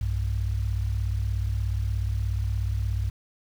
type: tone pair together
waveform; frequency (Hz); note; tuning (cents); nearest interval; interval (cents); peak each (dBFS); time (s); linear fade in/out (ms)
sine; 62.5 / 99.3; B1 / G2; +21 / +23; minor sixth; 802; -26; 0.01-3.1; 5
effects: tanh soft clip ceiling -16 dBFS + 8-bit